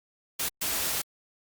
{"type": "noise bursts at uneven times", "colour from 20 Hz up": "white", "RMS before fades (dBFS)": -29, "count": 2, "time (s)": [[0.39, 0.49], [0.61, 1.02]], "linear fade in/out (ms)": 10, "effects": ["Opus 48 kbps"]}